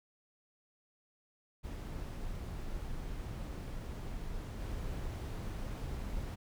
brown noise with level steps, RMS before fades -41 / -39 dBFS, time 1.63-6.36 s, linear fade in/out 20 ms, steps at 4.59 s, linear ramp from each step 20 ms, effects none

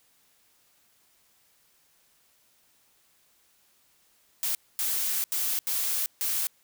blue noise bursts at uneven times, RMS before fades -28 dBFS, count 5, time 4.43-4.55 / 4.79-5.24 / 5.32-5.59 / 5.67-6.06 / 6.21-6.47 s, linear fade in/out 0 ms, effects white hiss -65 dBFS RMS until 6.63 s

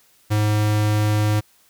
square tone, 105.8 Hz, G#2, 33 cents sharp, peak -17 dBFS, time 0.3-1.41 s, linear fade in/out 20 ms, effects white hiss -57 dBFS RMS until 1.69 s

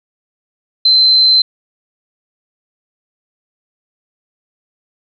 sine tone, 4085 Hz, C8, 42 cents flat, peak -6 dBFS, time 0.85-1.42 s, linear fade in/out 5 ms, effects none

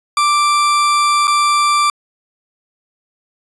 40% pulse tone with dropouts, 1174.7 Hz, D6, in tune, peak -10 dBFS, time 0.17-1.9 s, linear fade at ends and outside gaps 2 ms, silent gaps 1.272-1.278 s, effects resampled to 24000 Hz

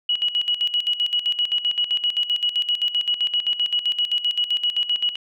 sine tone with tremolo, 2918 Hz, F#7, 25 cents flat, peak -17 dBFS, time 0.09-5.16 s, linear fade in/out 5 ms, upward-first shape square, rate 7.7 Hz, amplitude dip 75%, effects none

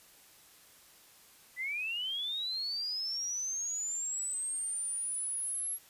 sine linear sweep, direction up, 1954 to 11320 Hz, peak -33 dBFS, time 1.56-5.79 s, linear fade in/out 50 ms, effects white hiss -59 dBFS RMS until 5.89 s + resampled to 32000 Hz

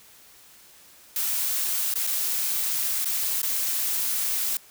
blue noise with dropouts, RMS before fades -26 dBFS, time 1.16-4.57 s, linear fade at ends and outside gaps 2 ms, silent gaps 1.94-1.956 / 2.067-2.072 / 3.046-3.056 / 3.418-3.43 s, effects white hiss -52 dBFS RMS until 4.7 s

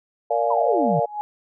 sine chord, Bb dominant seventh, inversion none, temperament just, 466.2 / 582.7 / 699.2 / 839.1 Hz, Bb4 / D5 / F5 / Ab5, 0 / -14 / +2 / +18 cents, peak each -25 / -23 / -22 / -26 dBFS, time 0.3-1.06 s, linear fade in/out 10 ms
sine exponential sweep, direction down, 1046.5 to 138.9 Hz, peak -21 dBFS, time 0.5-1 s, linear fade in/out 10 ms
sine tone with exponential growth, 837 Hz, G#5, 13 cents sharp, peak -21 dBFS, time 0.93-1.21 s, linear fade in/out 0 ms, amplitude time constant 60 ms
effects none

